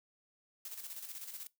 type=noise with tremolo; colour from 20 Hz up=blue; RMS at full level=-44 dBFS; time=0.65-1.47 s; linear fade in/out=2 ms; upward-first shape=square; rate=16 Hz; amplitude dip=55%; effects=noise-tail reverb RT60 0.2 s tail -21 dB re dry